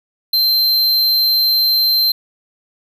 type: tone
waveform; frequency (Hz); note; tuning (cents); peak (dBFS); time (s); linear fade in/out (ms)
square; 4124; C8; -26; -12; 0.33-2.12; 5
effects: none